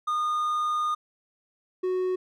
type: tone pair in turn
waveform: triangle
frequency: 1223 / 368.9 Hz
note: D#6 / F#4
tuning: -30 / -5 cents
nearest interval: octave + major sixth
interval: 2075 cents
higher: first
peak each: -22 dBFS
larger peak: neither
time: 0.07-0.95 / 1.83-2.16 s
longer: first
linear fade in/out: 10 ms
effects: none